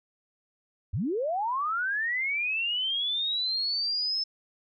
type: linear sweep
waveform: sine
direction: up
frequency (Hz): 68.2 to 5274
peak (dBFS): -26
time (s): 0.93-4.24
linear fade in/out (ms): 10
effects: none